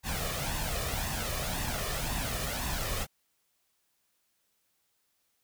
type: noise with flanger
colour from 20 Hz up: pink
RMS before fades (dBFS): -33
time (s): 0.03-3.07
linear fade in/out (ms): 50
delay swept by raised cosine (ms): 1.1 to 1.7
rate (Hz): 1.9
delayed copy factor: +0.6
effects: white hiss -75 dBFS RMS until 5.43 s